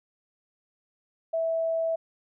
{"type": "tone", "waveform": "sine", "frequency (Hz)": 655, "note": "E5", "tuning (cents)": -11, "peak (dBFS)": -24, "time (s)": [1.33, 1.96], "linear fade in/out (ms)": 10, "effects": []}